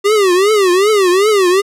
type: tone with vibrato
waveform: square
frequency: 392 Hz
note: G4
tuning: in tune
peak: -9 dBFS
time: 0.04-1.62 s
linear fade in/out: 20 ms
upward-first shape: triangle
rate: 2.6 Hz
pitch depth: 210 cents each way
effects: low-pass 11000 Hz 12 dB/octave